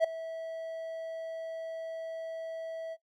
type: tone with ADSR envelope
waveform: triangle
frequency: 652 Hz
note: E5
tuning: 19 cents flat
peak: -17 dBFS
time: 0-2.97 s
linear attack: 41 ms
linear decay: 6 ms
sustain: -17 dB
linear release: 45 ms
effects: noise-tail reverb RT60 0.1 s tail -21 dB re dry